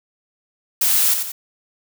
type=noise with echo; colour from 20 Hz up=blue; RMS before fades=-17 dBFS; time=0.81-1.14 s; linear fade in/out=5 ms; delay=90 ms; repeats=2; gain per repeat=-6 dB; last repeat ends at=1.32 s; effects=none